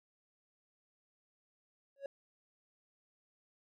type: tone with exponential growth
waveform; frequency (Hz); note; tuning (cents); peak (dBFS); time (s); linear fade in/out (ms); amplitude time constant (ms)
triangle; 554.4; C#5; 0; -33; 1.96-2.06; 2; 21
effects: none